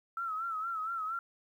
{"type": "tone with vibrato", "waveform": "sine", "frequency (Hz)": 1318.5, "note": "E6", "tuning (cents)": 0, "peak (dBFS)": -33, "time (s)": [0.17, 1.19], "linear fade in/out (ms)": 2, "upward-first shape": "sine", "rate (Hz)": 4.3, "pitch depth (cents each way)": 79, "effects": ["11-bit"]}